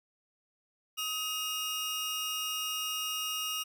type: tone pair together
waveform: sawtooth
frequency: 1265 / 2840 Hz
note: D#6 / F7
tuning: +28 / +28 cents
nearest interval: octave + major second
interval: 1400 cents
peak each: -36 / -30 dBFS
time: 0.97-3.64 s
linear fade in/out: 20 ms
effects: none